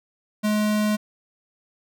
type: tone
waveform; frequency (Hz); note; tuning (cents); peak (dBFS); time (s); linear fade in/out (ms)
square; 211.5; G#3; +32; -20; 0.43-0.97; 20
effects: none